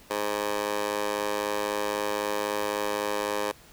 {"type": "tone with high-pass filter", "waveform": "15% pulse", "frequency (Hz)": 103.83, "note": "G#2", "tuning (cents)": 0, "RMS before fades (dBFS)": -29, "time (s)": [0.1, 3.52], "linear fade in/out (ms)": 10, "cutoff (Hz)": 580, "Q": 2.4, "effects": ["pink hiss -53 dBFS RMS until 3.72 s"]}